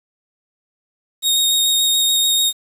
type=tone with vibrato; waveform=sawtooth; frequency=3729 Hz; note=A#7; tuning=in tune; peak=-11 dBFS; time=1.22-2.53 s; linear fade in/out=50 ms; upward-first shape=square; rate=6.9 Hz; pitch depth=11 cents each way; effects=7-bit